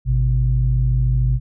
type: tone pair together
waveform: sine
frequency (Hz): 53.06 / 126.6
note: G#1 / B2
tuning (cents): +38 / +43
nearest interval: octave + minor third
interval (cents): 1505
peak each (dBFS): -16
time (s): 0.05-1.4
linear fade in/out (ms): 50
effects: tanh soft clip ceiling -7 dBFS